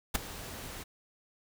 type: noise with ADSR envelope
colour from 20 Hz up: pink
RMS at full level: -25 dBFS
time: 0.14-0.84 s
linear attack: 15 ms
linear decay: 9 ms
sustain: -18 dB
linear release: 19 ms
effects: none